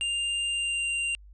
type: tone with pitch glide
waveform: square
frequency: 2797 to 2778 Hz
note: F7 to F7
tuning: +2 to -10 cents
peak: -27 dBFS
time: 0.01-1.15 s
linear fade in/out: 0 ms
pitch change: -12 cents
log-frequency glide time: 0.47-0.89 s
effects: added 50 Hz sine -47 dBFS peak until 1.33 s + resampled to 22050 Hz